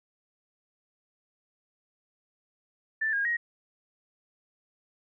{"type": "tone with pitch steps", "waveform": "sine", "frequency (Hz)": [1766, 1628, 1885], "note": ["A6", "G#6", "A#6"], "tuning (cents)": [6, -35, 19], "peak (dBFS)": -25, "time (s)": [3.01, 3.37], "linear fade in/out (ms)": 10, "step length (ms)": 120, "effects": []}